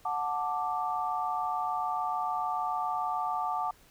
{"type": "chord", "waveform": "sine", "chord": "D major", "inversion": "first", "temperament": "just", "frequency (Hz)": [734.2, 881, 1174.7], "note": ["F#5", "A5", "D6"], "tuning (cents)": [-14, 2, 0], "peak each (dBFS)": -33, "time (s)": [0.05, 3.71], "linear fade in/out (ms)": 5, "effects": ["pink hiss -60 dBFS RMS until 3.9 s"]}